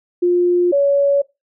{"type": "tone pair in turn", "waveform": "sine", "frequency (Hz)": [353.4, 563.1], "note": ["F4", "C#5"], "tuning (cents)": [21, 27], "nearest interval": "minor sixth", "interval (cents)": 806, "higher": "second", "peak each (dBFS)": -11, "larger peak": "neither", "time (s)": [[0.22, 0.72], [0.72, 1.22]], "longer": "neither", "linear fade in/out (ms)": 10, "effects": ["noise-tail reverb RT60 0.2 s tail -20 dB re dry"]}